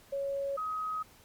sine tone pair in turn, 555 / 1263.7 Hz, C#5 / D#6, +2 / +26 cents, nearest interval octave + major second, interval 1424 cents, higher second, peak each -31 / -32 dBFS, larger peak first, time 0.12-0.57 / 0.57-1.03 s, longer second, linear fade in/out 10 ms, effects pink hiss -59 dBFS RMS until 1.24 s + Opus 48 kbps

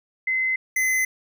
sine / square tone pair in turn, 2052 / 2041 Hz, C7 / C7, -34 / -44 cents, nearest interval unison, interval 10 cents, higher first, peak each -20 dBFS, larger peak neither, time 0.27-0.56 / 0.76-1.05 s, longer neither, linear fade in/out 5 ms, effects none

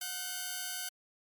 5% pulse tone pair together, 723 / 1533 Hz, F#5 / G6, -40 / -39 cents, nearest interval octave + minor second, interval 1301 cents, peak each -31 / -26 dBFS, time 0.01-0.89 s, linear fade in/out 5 ms, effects MP3 96 kbps

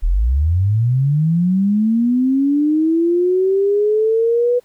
sine linear sweep, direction up, 34.99 to 493.9 Hz, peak -12 dBFS, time 0.02-4.6 s, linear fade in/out 20 ms, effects pink hiss -57 dBFS RMS until 4.64 s

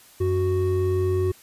triangle tone pair together, 92.5 / 370 Hz, F#2 / F#4, 0 / 0 cents, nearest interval 2 octaves, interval 2400 cents, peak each -21 / -20 dBFS, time 0.2-1.32 s, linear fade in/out 10 ms, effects white hiss -51 dBFS RMS until 1.42 s + resampled to 32000 Hz

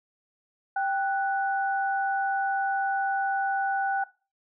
sine tone pair together, 784 / 1480 Hz, G5 / F#6, 0 / 0 cents, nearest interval major seventh, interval 1100 cents, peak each -25 / -30 dBFS, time 0.76-4.04 s, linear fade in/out 5 ms, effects noise-tail reverb RT60 0.3 s tail -18 dB re dry

